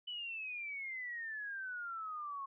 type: exponential sweep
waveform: sine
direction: down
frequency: 3000 to 1083 Hz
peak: -40 dBFS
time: 0.07-2.46 s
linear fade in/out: 10 ms
effects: none